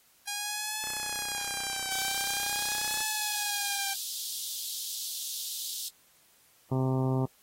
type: tone with vibrato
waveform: 5% pulse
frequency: 814 Hz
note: G#5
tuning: 35 cents flat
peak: -20 dBFS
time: 0.27-3.94 s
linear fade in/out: 10 ms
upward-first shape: triangle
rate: 0.45 Hz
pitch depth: 99 cents each way
type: click train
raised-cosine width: 0.5 ms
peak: -28 dBFS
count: 69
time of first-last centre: 0.84-3.006 s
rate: 31.4 Hz
type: high-pass noise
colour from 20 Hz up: pink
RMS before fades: -37 dBFS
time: 1.91-5.89 s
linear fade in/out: 10 ms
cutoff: 3400 Hz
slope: 48 dB/octave
type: harmonic tone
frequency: 130.81 Hz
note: C3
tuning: in tune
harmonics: 1 / 2 / 3 / 4 / 5 / 6 / 7 / 8 / 9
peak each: -27 / -31 / -34 / -41 / -40 / -42 / -41 / -47 / -48 dBFS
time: 6.71-7.26 s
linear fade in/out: 10 ms
effects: white hiss -63 dBFS RMS until 7.42 s + AAC 48 kbps